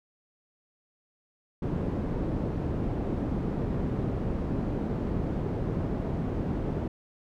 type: low-pass noise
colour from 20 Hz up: white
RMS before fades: -30 dBFS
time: 1.62-6.88 s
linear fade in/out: 5 ms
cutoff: 280 Hz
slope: 12 dB/octave
effects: none